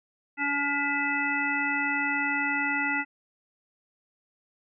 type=harmonic tone with a mistuned harmonic; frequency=284.5 Hz; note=C#4; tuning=45 cents sharp; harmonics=1 / 3 / 5 / 7 / 9; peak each=-33 / -33 / -31 / -28 / -33 dBFS; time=0.37-3.05 s; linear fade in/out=50 ms; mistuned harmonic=9; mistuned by=+32 cents; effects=none